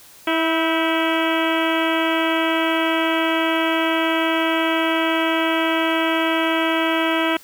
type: harmonic tone with a mistuned harmonic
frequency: 325.8 Hz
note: E4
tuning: 20 cents flat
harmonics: 1 / 2 / 3 / 4 / 5 / 6 / 7 / 8 / 9 / 10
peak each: -21 / -24 / -26 / -27 / -28 / -29 / -29 / -30 / -31 / -31 dBFS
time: 0.27-7.37 s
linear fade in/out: 5 ms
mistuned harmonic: 5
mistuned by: -64 cents
effects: white hiss -46 dBFS RMS until 7.43 s